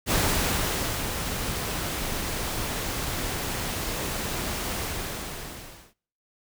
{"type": "noise with ADSR envelope", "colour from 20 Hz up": "pink", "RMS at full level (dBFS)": -23, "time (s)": [0.06, 5.94], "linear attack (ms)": 51, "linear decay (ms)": 940, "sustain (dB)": -7, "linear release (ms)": 1200, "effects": ["noise-tail reverb RT60 0.6 s tail -26 dB re dry"]}